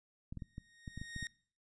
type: clicks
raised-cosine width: 5 ms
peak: -31 dBFS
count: 9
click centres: 0.325 / 0.373 / 0.422 / 0.581 / 0.878 / 0.976 / 1.015 / 1.163 / 1.227 s
type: tone with exponential growth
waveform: sawtooth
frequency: 1861 Hz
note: A#6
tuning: 3 cents flat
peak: -36 dBFS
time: 0.39-1.27 s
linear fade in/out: 1 ms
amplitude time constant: 190 ms
effects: noise-tail reverb RT60 0.5 s tail -24 dB re dry + resampled to 22050 Hz